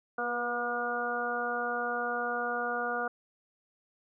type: harmonic tone with a mistuned harmonic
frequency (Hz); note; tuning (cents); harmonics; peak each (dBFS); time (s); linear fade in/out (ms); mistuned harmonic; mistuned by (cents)
240; B3; -49; 1 / 2 / 3 / 4 / 5 / 6; -42 / -36 / -35 / -45 / -37 / -34; 0.18-3.08; 5; 2; +18
effects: none